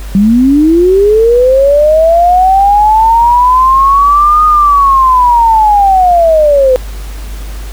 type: linear two-way sweep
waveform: sine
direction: up then down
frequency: 190 to 1236 to 502 Hz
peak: -3 dBFS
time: 0.15-6.76 s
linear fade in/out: 0 ms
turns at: 4.45 s
effects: added 50 Hz sine -19 dBFS peak until 7.72 s + pink hiss -32 dBFS RMS until 7.72 s